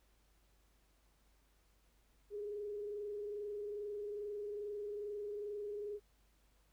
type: tone with frequency modulation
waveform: sine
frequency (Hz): 413.5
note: G#4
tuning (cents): -8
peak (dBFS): -40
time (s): 2.3-6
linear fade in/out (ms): 50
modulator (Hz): 22.4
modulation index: 0.43
effects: added 50 Hz sine -70 dBFS peak until 6.72 s + pink hiss -75 dBFS RMS until 6.72 s